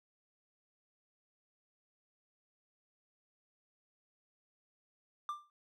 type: tone with exponential decay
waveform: triangle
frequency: 1186 Hz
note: D6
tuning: 17 cents sharp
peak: -31 dBFS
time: 5.29-5.5 s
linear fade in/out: 1 ms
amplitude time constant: 44 ms
effects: none